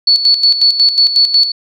sine tone with tremolo, 4435 Hz, C#8, in tune, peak -5 dBFS, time 0.07-1.52 s, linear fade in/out 5 ms, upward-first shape square, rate 5.5 Hz, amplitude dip 65%, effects none

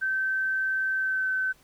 sine tone with pitch glide, 1546 to 1528.2 Hz, G6 to G6, -24 to -44 cents, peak -24 dBFS, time 0.01-1.53 s, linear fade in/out 20 ms, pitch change -20 cents, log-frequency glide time 0.96-1.28 s, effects pink hiss -60 dBFS RMS until 1.63 s

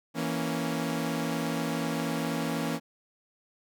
sawtooth chord, A# diminished, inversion second, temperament equal, 164.81 / 233.1 / 277.2 Hz, E3 / A#3 / C#4, 0 / 0 / 0 cents, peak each -29 dBFS, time 0.14-2.8 s, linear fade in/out 50 ms, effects none

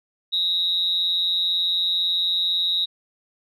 sine tone with amplitude modulation, 3800 Hz, A#7, 33 cents sharp, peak -15 dBFS, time 0.32-2.86 s, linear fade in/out 20 ms, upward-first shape sine, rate 178 Hz, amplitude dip 80%, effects tanh soft clip ceiling -11 dBFS

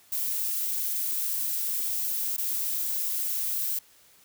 violet noise with dropouts, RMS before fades -29 dBFS, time 0.12-3.79 s, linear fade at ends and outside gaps 5 ms, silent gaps 2.366-2.38 s, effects white hiss -58 dBFS RMS until 4.24 s

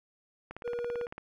click train, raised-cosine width 0.5 ms, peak -26 dBFS, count 13, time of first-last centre 0.51-1.18 s, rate 17.9 Hz
triangle tone, 478.9 Hz, A#4, 47 cents sharp, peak -30 dBFS, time 0.64-1.07 s, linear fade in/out 20 ms
effects none

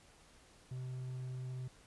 triangle tone, 127.9 Hz, C3, 39 cents flat, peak -38 dBFS, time 0.71-1.68 s, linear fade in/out 5 ms, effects pink hiss -63 dBFS RMS until 1.86 s + resampled to 24000 Hz

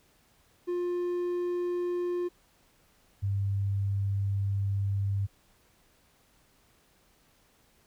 triangle / sine tone pair in turn, 353.3 / 99.14 Hz, F4 / G2, +20 / +20 cents, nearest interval octave + minor seventh, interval 2200 cents, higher first, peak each -26 dBFS, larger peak neither, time 0.67-2.29 / 3.22-5.27 s, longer second, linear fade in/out 20 ms, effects pink hiss -65 dBFS RMS until 7.86 s

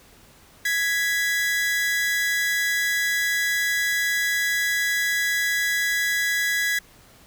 40% pulse tone pair together, 1668.2 / 1979 Hz, G#6 / B6, +7 / +3 cents, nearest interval minor third, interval 296 cents, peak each -23 dBFS, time 0.65-6.79 s, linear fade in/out 5 ms, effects pink hiss -52 dBFS RMS until 7.26 s

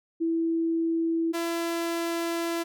sine / sawtooth tone pair in turn, 329.6 / 336.5 Hz, E4 / E4, 0 / +36 cents, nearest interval unison, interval 36 cents, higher second, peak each -23 dBFS, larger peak neither, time 0.2-1.33 / 1.33-2.64 s, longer second, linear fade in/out 20 ms, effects none

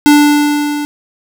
square tone with level ramp, 293.7 Hz, D4, in tune, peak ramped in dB -3 to -17 dBFS, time 0.06-0.85 s, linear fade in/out 0 ms, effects none

